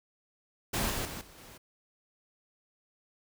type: noise with level steps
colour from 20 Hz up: pink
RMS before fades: -31 / -34 / -41 / -54 / -51 dBFS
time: 0.73-1.58 s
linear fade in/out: 10 ms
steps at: 0.9 / 1.05 / 1.21 / 1.38 s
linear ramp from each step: 2 ms
effects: none